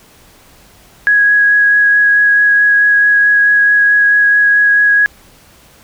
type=tone with vibrato; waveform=sine; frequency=1662 Hz; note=G#6; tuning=1 cent sharp; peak=-6 dBFS; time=1.07-5.06 s; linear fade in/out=0 ms; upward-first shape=sine; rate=4.6 Hz; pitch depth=9 cents each way; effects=pink hiss -44 dBFS RMS until 5.83 s